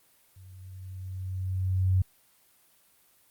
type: tone with level ramp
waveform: sine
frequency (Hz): 93.4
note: F#2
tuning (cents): +17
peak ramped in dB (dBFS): -47 to -19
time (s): 0.36-2.02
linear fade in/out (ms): 5
effects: white hiss -63 dBFS RMS until 3.3 s + Opus 32 kbps